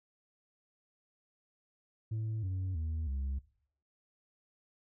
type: tone with pitch steps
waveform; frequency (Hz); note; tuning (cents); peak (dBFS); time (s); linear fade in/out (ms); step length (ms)
sine; 110 / 93.57 / 79.6 / 67.71; A2 / F#2 / D#2 / C#2; 0 / +20 / +40 / -40; -30; 2.11-3.39; 10; 320
effects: noise-tail reverb RT60 0.6 s tail -19 dB re dry + tanh soft clip ceiling -32 dBFS